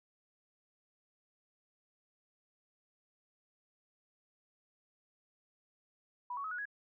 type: tone with pitch steps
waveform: sine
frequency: 980 / 1119.2 / 1278.3 / 1459.9 / 1667.3 Hz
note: B5 / C#6 / D#6 / F#6 / G#6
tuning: -14 / +16 / +46 / -24 / +6 cents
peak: -37 dBFS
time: 6.3-6.655 s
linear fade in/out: 5 ms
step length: 71 ms
effects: none